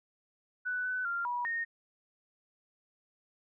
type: tone with pitch steps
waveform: sine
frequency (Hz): 1490 / 1503 / 1390 / 970 / 1848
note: F#6 / F#6 / F6 / B5 / A#6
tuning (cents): +12 / +27 / -9 / -31 / -16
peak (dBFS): -31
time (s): 0.65-1.65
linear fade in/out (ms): 20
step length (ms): 200
effects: none